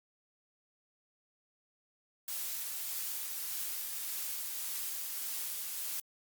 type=noise with tremolo; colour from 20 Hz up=blue; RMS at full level=-37 dBFS; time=2.28-6 s; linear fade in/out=2 ms; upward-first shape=triangle; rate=1.7 Hz; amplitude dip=25%; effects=Opus 48 kbps